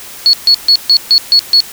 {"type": "tone bursts", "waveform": "sine", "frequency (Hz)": 4373, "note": "C#8", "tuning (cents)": -24, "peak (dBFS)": -3, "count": 7, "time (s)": [0.26, 1.604], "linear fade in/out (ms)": 0, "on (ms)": 72, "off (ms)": 140, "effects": ["white hiss -30 dBFS RMS until 1.72 s"]}